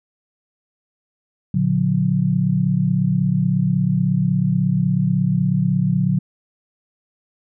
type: chord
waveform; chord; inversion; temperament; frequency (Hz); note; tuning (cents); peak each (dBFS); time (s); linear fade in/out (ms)
sine; Bb augmented; none; just; 116.54 / 145.68 / 182.1; Bb2 / D3 / F#3; 0 / -14 / -27; -23 / -19 / -18; 1.54-6.19; 5
effects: none